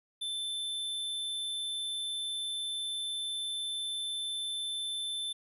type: tone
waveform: square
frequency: 3534 Hz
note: A7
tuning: 7 cents sharp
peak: -34 dBFS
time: 0.21-5.33 s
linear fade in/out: 10 ms
effects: resampled to 32000 Hz + 12-bit